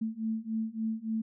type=beating tone pair; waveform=sine; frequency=220 / 223.5 Hz; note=A3 / A3; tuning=0 / +27 cents; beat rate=3.5 Hz; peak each=-34 / -33 dBFS; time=0.01-1.22 s; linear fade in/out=10 ms; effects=none